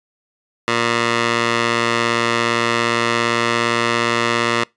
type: tone with band-pass filter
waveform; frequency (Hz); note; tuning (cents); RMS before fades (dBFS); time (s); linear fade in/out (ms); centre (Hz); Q
15% pulse; 117.4; A#2; +13; -18; 0.68-4.64; 0; 2000; 0.65
effects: noise-tail reverb RT60 0.2 s tail -25 dB re dry + resampled to 22050 Hz